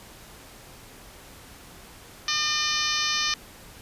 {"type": "harmonic tone", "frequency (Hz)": 604, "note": "D5", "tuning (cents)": 48, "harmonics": [2, 3, 4, 5, 6, 7, 8, 9, 10], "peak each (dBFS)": [-32, -32, -32, -32, -32, -32, -32, -32, -32], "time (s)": [2.28, 3.34], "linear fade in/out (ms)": 2, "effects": ["pink hiss -47 dBFS RMS until 3.81 s", "resampled to 32000 Hz"]}